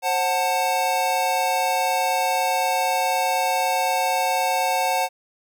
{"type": "chord", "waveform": "square", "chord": "F# diminished", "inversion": "second", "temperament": "just", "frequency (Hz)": [532.8, 740, 888], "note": ["C5", "F#5", "A5"], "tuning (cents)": [31, 0, 16], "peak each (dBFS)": [-28, -23, -25], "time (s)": [0.02, 5.09], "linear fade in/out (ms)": 50, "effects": []}